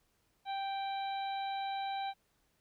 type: harmonic tone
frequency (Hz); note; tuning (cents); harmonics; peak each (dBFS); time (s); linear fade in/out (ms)
784; G5; 0; 1 / 2 / 3 / 4 / 5; -35 / -50 / -49 / -53 / -47; 0.45-2.14; 50
effects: pink hiss -75 dBFS RMS until 2.6 s